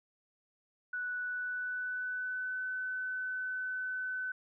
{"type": "tone with pitch glide", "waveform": "sine", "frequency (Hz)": [1480, 1510.2], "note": ["F#6", "F#6"], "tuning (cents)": [0, 35], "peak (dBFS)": -34, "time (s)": [0.93, 4.32], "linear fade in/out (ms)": 5, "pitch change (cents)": 35, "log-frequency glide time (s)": [1.19, 2.63], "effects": []}